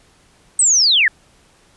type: linear sweep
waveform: sine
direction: down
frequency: 8372 to 1637 Hz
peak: -10 dBFS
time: 0.59-1.08 s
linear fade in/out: 2 ms
effects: pink hiss -53 dBFS RMS until 1.76 s + resampled to 24000 Hz